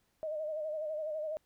sine tone with vibrato, 618 Hz, D#5, 12 cents flat, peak -34 dBFS, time 0.23-1.37 s, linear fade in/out 0 ms, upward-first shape sine, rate 12 Hz, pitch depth 58 cents each way, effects pink hiss -75 dBFS RMS until 1.45 s

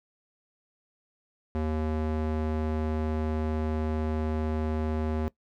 square tone with band-pass filter, 77.78 Hz, D#2, in tune, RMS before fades -29 dBFS, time 1.55-5.28 s, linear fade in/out 0 ms, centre 330 Hz, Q 0.54, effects noise-tail reverb RT60 0.1 s tail -20 dB re dry

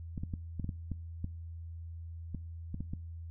clicks, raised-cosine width 5 ms, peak -24 dBFS, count 12, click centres 0.178 / 0.235 / 0.338 / 0.597 / 0.644 / 0.692 / 0.917 / 1.244 / 2.347 / 2.744 / 2.806 / 2.935 s, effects noise-tail reverb RT60 0.5 s tail -22 dB re dry + added 83 Hz sine -41 dBFS peak until 3.3 s

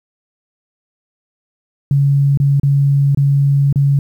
sine tone with dropouts, 140.2 Hz, C#3, 20 cents sharp, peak -9 dBFS, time 1.91-3.99 s, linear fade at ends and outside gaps 2 ms, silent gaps 2.374-2.4 / 2.598-2.632 / 3.148-3.173 / 3.727-3.758 s, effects 8-bit

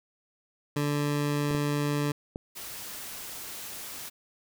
20% pulse tone, 145.9 Hz, D3, 11 cents flat, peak -21 dBFS, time 0.76-2.12 s, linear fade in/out 5 ms
clicks, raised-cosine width 2 ms, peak -22 dBFS, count 3, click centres 1.51 / 1.549 / 2.359 s
white noise, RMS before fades -40 dBFS, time 2.55-4.1 s, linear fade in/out 20 ms
effects none

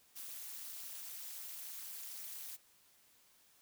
blue noise with amplitude modulation, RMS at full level -43 dBFS, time 0.15-2.57 s, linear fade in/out 20 ms, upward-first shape sine, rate 224 Hz, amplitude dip 100%, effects white hiss -68 dBFS RMS until 3.61 s

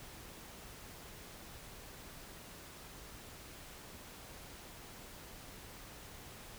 silence, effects pink hiss -52 dBFS RMS until 6.58 s

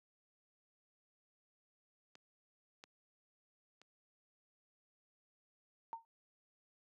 clicks, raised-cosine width 0.2 ms, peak -39 / -35 / -43 dBFS, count 3, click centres 2.154 / 2.839 / 3.816 s
sine tone with exponential decay, 913 Hz, A#5, 36 cents flat, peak -37 dBFS, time 5.93-6.05 s, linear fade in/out 0 ms, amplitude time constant 26 ms
effects high-pass 200 Hz 12 dB/octave

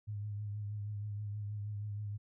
sine tone with vibrato, 103.83 Hz, G#2, in tune, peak -37 dBFS, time 0.07-2.18 s, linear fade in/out 20 ms, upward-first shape triangle, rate 6.3 Hz, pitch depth 43 cents each way, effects none

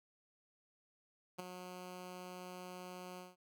10% pulse tone with ADSR envelope, 181.5 Hz, F#3, 33 cents flat, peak -31 dBFS, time 1.38-3.36 s, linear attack 16 ms, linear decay 11 ms, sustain -8 dB, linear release 180 ms, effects none

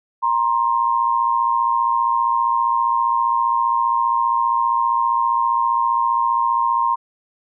sine tone pair together, 940 / 1055.1 Hz, A#5 / C6, +14 / +14 cents, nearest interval major second, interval 200 cents, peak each -18 dBFS, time 0.22-6.96 s, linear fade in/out 20 ms, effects none

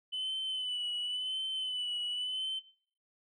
sine tone with vibrato, 3006 Hz, F#7, 27 cents sharp, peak -31 dBFS, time 0.12-2.6 s, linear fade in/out 20 ms, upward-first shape sine, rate 0.93 Hz, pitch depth 44 cents each way, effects noise-tail reverb RT60 0.5 s tail -17 dB re dry + tanh soft clip ceiling -31 dBFS

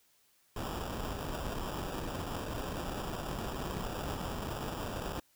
pink noise with sample-and-hold, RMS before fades -38 dBFS, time 0.56-5.2 s, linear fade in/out 5 ms, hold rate 2100 Hz, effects white hiss -69 dBFS RMS until 5.35 s

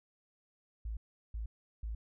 sine tone bursts, 54.8 Hz, A1, 6 cents flat, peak -36 dBFS, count 3, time 0.85-1.95 s, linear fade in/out 5 ms, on 120 ms, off 370 ms, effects none

